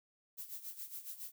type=noise with tremolo; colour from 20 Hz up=violet; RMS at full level=-44 dBFS; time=0.37-1.32 s; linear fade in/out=20 ms; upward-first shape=sine; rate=7.2 Hz; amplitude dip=75%; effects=none